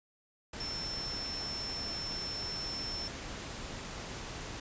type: tone in noise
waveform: sine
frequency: 5360 Hz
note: E8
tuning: 28 cents sharp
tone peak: -37 dBFS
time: 0.6-3.08 s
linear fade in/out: 5 ms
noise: pink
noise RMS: -42 dBFS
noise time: 0.53-4.6 s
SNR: +2 dB
effects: resampled to 16000 Hz